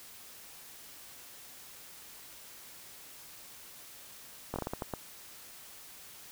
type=slowing click train; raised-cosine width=1 ms; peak=-20 dBFS; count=8; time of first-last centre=4.54-4.938 s; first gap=20 ms; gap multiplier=1.34; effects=white hiss -51 dBFS RMS until 6.31 s